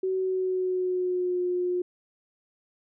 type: tone with pitch glide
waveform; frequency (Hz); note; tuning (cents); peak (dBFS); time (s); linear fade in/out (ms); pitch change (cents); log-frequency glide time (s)
sine; 376.6 to 358.6; F#4 to F4; +31 to +46; -24; 0.03-1.82; 5; -85; 0.16-1.41
effects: none